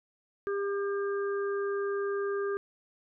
harmonic tone, 400 Hz, G4, 35 cents sharp, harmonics 1 / 3 / 4, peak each -29 / -39 / -41 dBFS, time 0.47-2.57 s, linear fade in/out 0 ms, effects none

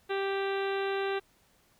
harmonic tone, 392 Hz, G4, in tune, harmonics 1 / 2 / 3 / 4 / 5 / 6 / 7 / 8 / 9 / 10, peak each -30 / -37 / -41 / -39 / -44 / -46 / -44 / -50 / -48 / -48 dBFS, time 0.09-1.2 s, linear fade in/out 20 ms, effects pink hiss -66 dBFS RMS until 1.79 s

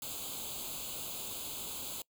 white noise with comb filter, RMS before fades -41 dBFS, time 0.02-2.02 s, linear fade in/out 2 ms, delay 0.27 ms, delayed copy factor +0.9, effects noise-tail reverb RT60 0.1 s tail -24 dB re dry

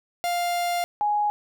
45% pulse / sine tone pair in turn, 700 / 832.4 Hz, F5 / G#5, +4 / +4 cents, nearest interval minor third, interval 300 cents, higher second, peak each -23 / -20 dBFS, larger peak second, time 0.24-0.84 / 1.01-1.3 s, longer first, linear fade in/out 0 ms, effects none

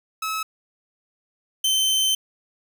sawtooth tone pair in turn, 1293 / 3087 Hz, E6 / G7, -34 / -27 cents, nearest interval octave + minor third, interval 1507 cents, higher second, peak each -21 / -15 dBFS, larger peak second, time 0.22-0.43 / 1.64-2.15 s, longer second, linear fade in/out 5 ms, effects none

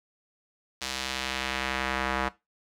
square tone with band-pass filter sweep, 65.41 Hz, C2, in tune, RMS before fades -31 dBFS, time 0.81-2.29 s, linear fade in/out 10 ms, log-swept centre 4800 to 1300 Hz, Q 0.99, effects noise-tail reverb RT60 0.2 s tail -17 dB re dry

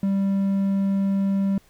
triangle tone, 196 Hz, G3, in tune, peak -17 dBFS, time 0.03-1.58 s, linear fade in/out 2 ms, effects pink hiss -58 dBFS RMS until 1.69 s

